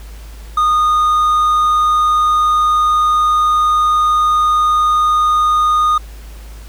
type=tone; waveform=triangle; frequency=1230 Hz; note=D#6; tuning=20 cents flat; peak=-8 dBFS; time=0.57-5.98 s; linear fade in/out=5 ms; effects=added 53 Hz sine -30 dBFS peak until 6.68 s + pink hiss -42 dBFS RMS until 6.68 s